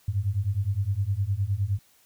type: beating tone pair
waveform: sine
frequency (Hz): 94.2 / 103.9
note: F#2 / G#2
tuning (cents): +32 / +1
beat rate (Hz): 9.7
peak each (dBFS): -27 / -26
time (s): 0.08-1.79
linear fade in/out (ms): 5
effects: white hiss -61 dBFS RMS until 2.05 s